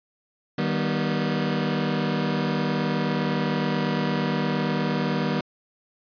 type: chord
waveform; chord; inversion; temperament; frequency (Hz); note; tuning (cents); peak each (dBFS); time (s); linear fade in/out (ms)
sawtooth; Eb augmented; none; just; 155.56 / 194.45 / 243.1; Eb3 / G3 / B3; 0 / -14 / -27; -23; 0.58-5.41; 5
effects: resampled to 11025 Hz